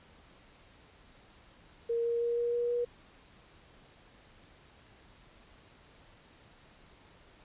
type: tone with pitch steps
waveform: sine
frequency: 466.2 / 469.2 / 472.2 / 475.2 / 478.2 / 481.2 Hz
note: A#4 / A#4 / A#4 / A#4 / A#4 / B4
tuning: 0 / +11 / +22 / +33 / +44 / -45 cents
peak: -28 dBFS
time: 1.89-2.85 s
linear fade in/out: 10 ms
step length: 160 ms
effects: pink hiss -59 dBFS RMS until 7.44 s + resampled to 8000 Hz